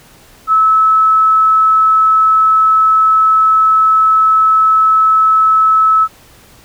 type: tone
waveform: sine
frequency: 1300 Hz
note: E6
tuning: 24 cents flat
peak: -6 dBFS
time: 0.47-6.08 s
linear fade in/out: 50 ms
effects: pink hiss -43 dBFS RMS until 6.64 s